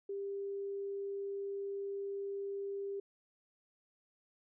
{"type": "tone", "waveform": "sine", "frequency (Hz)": 397.4, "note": "G4", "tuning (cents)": 24, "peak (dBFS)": -37, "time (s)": [0.09, 3], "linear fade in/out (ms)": 5, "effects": []}